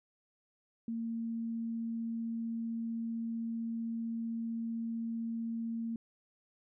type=tone; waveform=sine; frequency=228.9 Hz; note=A#3; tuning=31 cents flat; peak=-34 dBFS; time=0.88-5.96 s; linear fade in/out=2 ms; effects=none